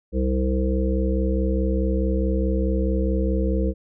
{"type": "harmonic tone", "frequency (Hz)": 64.7, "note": "C2", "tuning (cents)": -19, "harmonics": [1, 3, 5, 7, 8], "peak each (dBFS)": [-21, -26, -28, -29, -30], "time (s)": [0.12, 3.74], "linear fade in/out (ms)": 50, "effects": []}